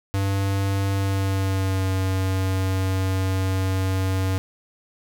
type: tone with pitch glide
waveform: square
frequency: 98 to 94.72 Hz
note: G2 to F#2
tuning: 0 to +41 cents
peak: -21 dBFS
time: 0.14-4.38 s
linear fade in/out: 0 ms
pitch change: -59 cents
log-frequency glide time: 0.94-1.89 s
effects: none